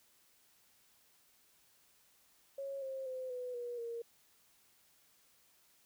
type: tone with pitch steps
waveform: sine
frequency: 550 / 532.2 / 514.9 / 498.3 / 482.1 / 466.5 Hz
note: C#5 / C5 / C5 / B4 / B4 / A#4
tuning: -14 / +29 / -28 / +15 / -42 / +1 cents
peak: -39 dBFS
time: 2.58-4.02 s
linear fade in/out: 5 ms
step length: 240 ms
effects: white hiss -69 dBFS RMS until 5.85 s